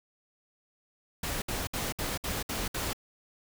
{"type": "noise bursts", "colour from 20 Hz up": "pink", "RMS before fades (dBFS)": -33, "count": 7, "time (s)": [1.23, 2.932], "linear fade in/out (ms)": 5, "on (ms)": 190, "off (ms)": 62, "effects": []}